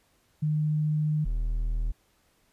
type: tone pair in turn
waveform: sine / triangle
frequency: 152.4 / 40.03 Hz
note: D#3 / D#1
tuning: -36 / +50 cents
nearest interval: octave + major seventh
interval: 2314 cents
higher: first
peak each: -23 dBFS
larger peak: neither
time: 0.42-1.25 / 1.25-1.92 s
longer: first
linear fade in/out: 10 ms
effects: pink hiss -67 dBFS RMS until 2.52 s + resampled to 32000 Hz